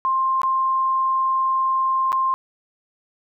sine tone with dropouts, 1055 Hz, C6, 14 cents sharp, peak -17 dBFS, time 0.05-2.34 s, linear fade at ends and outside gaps 0 ms, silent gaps 0.417-0.433 / 2.12-2.128 s, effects none

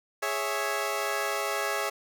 15% pulse chord, C# minor, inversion second, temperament equal, 415.3 / 554.4 / 659.3 Hz, G#4 / C#5 / E5, 0 / 0 / 0 cents, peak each -26 dBFS, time 0.22-1.9 s, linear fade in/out 10 ms, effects none

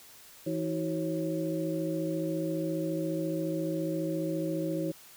sine tone cluster, 165 / 318.8 / 373.3 / 547 Hz, E3 / D#4 / F#4 / C#5, +2 / +42 / +15 / -23 cents, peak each -35 / -32 / -38 / -35 dBFS, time 0.46-4.92 s, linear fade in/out 10 ms, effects white hiss -53 dBFS RMS until 5.16 s

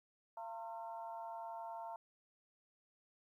harmonic tone with a mistuned harmonic, 227.4 Hz, A#3, 43 cents flat, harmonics 3 / 4 / 5 / 6, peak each -48 / -46 / -57 / -61 dBFS, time 0.37-1.96 s, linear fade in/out 2 ms, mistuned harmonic 5, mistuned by -120 cents, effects 13-bit

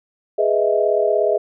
sine chord, E major seventh, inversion first, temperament equal, 415.3 / 493.9 / 622.3 / 659.3 Hz, G#4 / B4 / D#5 / E5, 0 / 0 / 0 / 0 cents, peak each -19 / -23 / -19 / -20 dBFS, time 0.38-1.38 s, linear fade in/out 10 ms, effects none

